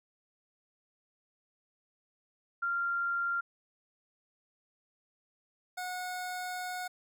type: tone pair in turn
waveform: sine / 25% pulse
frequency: 1388 / 728.9 Hz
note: F6 / F#5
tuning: -11 / -26 cents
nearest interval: major seventh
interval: 1115 cents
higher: first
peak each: -29 / -32 dBFS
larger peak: first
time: 2.62-3.41 / 5.77-6.88 s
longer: second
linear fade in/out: 10 ms
effects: none

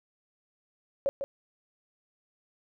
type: tone with echo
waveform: sine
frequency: 554 Hz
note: C#5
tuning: 1 cent flat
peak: -23 dBFS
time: 1.06-1.09 s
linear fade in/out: 0 ms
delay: 150 ms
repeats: 1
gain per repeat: -7 dB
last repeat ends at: 1.24 s
effects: none

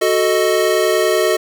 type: chord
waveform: square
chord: D# diminished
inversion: first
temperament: equal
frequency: 370 / 440 / 622.3 Hz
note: F#4 / A4 / D#5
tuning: 0 / 0 / 0 cents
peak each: -18 dBFS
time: 0.01-1.37 s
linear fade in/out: 10 ms
effects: none

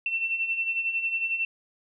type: beating tone pair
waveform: sine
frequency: 2685 / 2696 Hz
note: E7 / E7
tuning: +31 / +38 cents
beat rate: 11 Hz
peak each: -33 / -26 dBFS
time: 0.06-1.45 s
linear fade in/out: 2 ms
effects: none

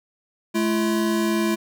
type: tone pair together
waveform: square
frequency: 215 / 338 Hz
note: A3 / E4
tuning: -40 / +43 cents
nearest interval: minor sixth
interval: 783 cents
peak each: -23 dBFS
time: 0.54-1.56 s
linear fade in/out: 20 ms
effects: none

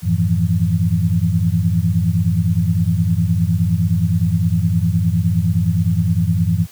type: tone cluster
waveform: sine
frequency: 91.3 / 107.7 / 163 / 172.7 Hz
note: F#2 / A2 / E3 / F3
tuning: -23 / -37 / -19 / -19 cents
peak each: -19 dBFS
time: 0.02-6.67 s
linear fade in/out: 50 ms
effects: white hiss -44 dBFS RMS until 6.71 s

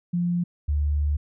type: tone pair in turn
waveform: sine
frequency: 174.61 / 73.41 Hz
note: F3 / D2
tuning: 0 / 0 cents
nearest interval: octave + minor third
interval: 1500 cents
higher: first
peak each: -21 / -20 dBFS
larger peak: second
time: 0.13-0.44 / 0.68-1.17 s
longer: second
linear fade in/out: 10 ms
effects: none

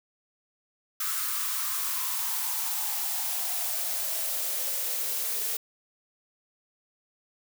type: noise with high-pass filter sweep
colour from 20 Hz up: blue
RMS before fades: -30 dBFS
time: 1-5.57 s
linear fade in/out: 5 ms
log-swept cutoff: 1300 to 430 Hz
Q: 5.5
effects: none

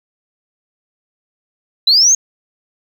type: linear sweep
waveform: sine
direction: up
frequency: 3910 to 6630 Hz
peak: -6 dBFS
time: 1.87-2.15 s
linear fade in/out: 5 ms
effects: tanh soft clip ceiling -2 dBFS + 8-bit

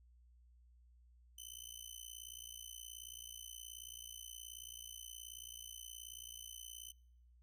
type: tone with amplitude modulation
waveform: 15% pulse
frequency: 3036 Hz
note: F#7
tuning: 44 cents sharp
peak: -38 dBFS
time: 1.38-6.92 s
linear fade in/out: 5 ms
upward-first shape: sine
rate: 58.7 Hz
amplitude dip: 100%
effects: noise-tail reverb RT60 0.8 s tail -26 dB re dry + added 60 Hz sine -63 dBFS peak until 7.42 s

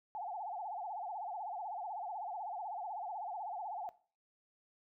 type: tone with vibrato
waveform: sine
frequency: 784 Hz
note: G5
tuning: in tune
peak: -39 dBFS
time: 0.15-3.89 s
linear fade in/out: 0 ms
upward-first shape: sine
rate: 16 Hz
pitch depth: 200 cents each way
effects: noise-tail reverb RT60 0.4 s tail -17 dB re dry

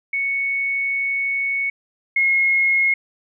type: tone pair in turn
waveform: sine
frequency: 2217 / 2160 Hz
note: C#7 / C#7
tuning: 0 / -45 cents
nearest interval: unison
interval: 45 cents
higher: first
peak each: -19 / -14 dBFS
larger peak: second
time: 0.13-1.7 / 2.16-2.94 s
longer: first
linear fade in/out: 5 ms
effects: none

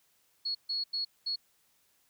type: tone bursts at uneven times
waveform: sine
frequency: 4349 Hz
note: C#8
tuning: 34 cents flat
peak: -30 dBFS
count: 4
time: 0.45-0.55 / 0.69-0.84 / 0.93-1.05 / 1.26-1.36 s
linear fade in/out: 10 ms
effects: white hiss -70 dBFS RMS until 2.09 s

